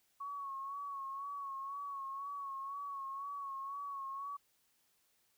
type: tone with vibrato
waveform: sine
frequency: 1108.7 Hz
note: C#6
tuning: in tune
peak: -40 dBFS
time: 0.2-4.37 s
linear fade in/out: 10 ms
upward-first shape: sine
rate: 2 Hz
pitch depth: 45 cents each way
effects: white hiss -75 dBFS RMS until 5.37 s